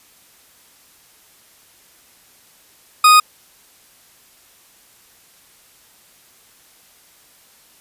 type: tone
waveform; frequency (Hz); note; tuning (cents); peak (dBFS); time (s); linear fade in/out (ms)
40% pulse; 1242; D#6; -3; -6; 3.04-3.2; 5
effects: white hiss -51 dBFS RMS until 7.8 s + resampled to 32000 Hz